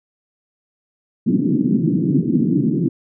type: band-pass noise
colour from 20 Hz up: white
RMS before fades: -17 dBFS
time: 1.26-2.89 s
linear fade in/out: 10 ms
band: 140 to 320 Hz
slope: 48 dB/octave
effects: none